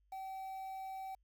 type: tone with quantisation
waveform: triangle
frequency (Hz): 767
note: G5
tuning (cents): -38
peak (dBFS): -40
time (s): 0.12-1.15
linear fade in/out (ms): 5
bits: 10
effects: added 50 Hz sine -70 dBFS peak until 1.23 s